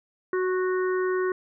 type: harmonic tone with a mistuned harmonic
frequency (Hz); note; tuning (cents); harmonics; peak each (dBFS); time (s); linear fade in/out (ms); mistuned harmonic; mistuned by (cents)
370; F#4; 0; 1 / 3 / 4 / 5; -23 / -33 / -35 / -37; 0.33-1.32; 2; 3; -16
effects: none